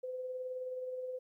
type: tone with tremolo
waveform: sine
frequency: 509 Hz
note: C5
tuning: 48 cents flat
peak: -36 dBFS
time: 0.03-1.19 s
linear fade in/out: 10 ms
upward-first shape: sine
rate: 19 Hz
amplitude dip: 35%
effects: 13-bit

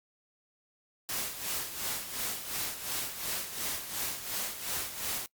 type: noise with tremolo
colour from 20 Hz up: white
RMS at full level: -33 dBFS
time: 1.09-5.26 s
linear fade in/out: 0 ms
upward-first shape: sine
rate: 2.8 Hz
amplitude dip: 65%
effects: noise-tail reverb RT60 0.1 s tail -23 dB re dry + Opus 48 kbps

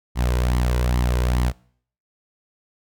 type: tone with flanger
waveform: sawtooth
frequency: 61.2 Hz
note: B1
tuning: 15 cents flat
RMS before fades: -20 dBFS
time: 0.15-1.53 s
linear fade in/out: 50 ms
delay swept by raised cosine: 0.96 to 2.06 ms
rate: 2.4 Hz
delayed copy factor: +0.5
effects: noise-tail reverb RT60 0.6 s tail -24 dB re dry

